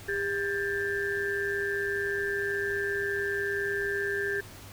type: tone cluster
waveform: sine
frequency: 401 / 1595 / 1761 Hz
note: G4 / G6 / A6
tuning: +39 / +30 / +1 cents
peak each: -31 / -32 / -33 dBFS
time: 0.08-4.41 s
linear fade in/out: 10 ms
effects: added 100 Hz sine -49 dBFS peak until 4.72 s + pink hiss -48 dBFS RMS until 4.72 s